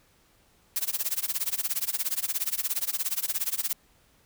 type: noise with tremolo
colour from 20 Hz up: blue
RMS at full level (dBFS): -26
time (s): 0.76-3.73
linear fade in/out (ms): 0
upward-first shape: sine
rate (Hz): 17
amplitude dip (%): 95
effects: pink hiss -63 dBFS RMS until 4.25 s